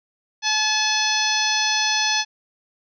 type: harmonic tone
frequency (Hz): 860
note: A5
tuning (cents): -40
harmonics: 1 / 2 / 3 / 4 / 5 / 6 / 7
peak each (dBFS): -26 / -26 / -26 / -26 / -26 / -26 / -26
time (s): 0.42-2.25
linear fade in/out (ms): 50
effects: none